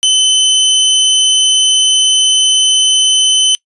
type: tone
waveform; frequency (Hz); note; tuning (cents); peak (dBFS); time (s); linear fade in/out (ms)
sawtooth; 3042; F#7; +47; -4; 0.03-3.55; 0
effects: noise-tail reverb RT60 0.1 s tail -24 dB re dry + resampled to 24000 Hz